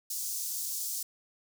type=high-pass noise; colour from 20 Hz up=pink; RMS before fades=-35 dBFS; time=0.1-1.03 s; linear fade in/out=5 ms; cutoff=5700 Hz; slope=24 dB/octave; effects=none